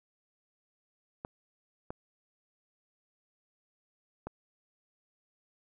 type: clicks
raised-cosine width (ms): 1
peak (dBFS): -24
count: 3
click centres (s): 1.249 / 1.905 / 4.27
effects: none